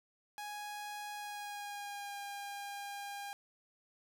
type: tone with pitch glide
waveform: sawtooth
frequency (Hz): 830.6 to 806.5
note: G#5 to G5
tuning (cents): 0 to +49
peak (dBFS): -38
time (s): 0.38-3.33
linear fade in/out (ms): 0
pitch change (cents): -51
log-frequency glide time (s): 1.14-2.18
effects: none